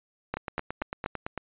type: two click trains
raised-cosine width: 0.5 ms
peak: -14 / -17 dBFS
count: 4 / 10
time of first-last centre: 0.34-1.061 / 0.37-1.377 s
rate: 4.16 / 8.94 Hz
effects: resampled to 8000 Hz